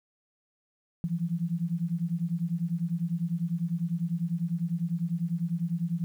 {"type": "beating tone pair", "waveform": "sine", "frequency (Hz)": [164.81, 174.81], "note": ["E3", "F3"], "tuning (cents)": [0, 2], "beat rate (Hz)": 10, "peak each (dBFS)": [-30, -30], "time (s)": [1.04, 6.04], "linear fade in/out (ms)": 0, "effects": ["10-bit"]}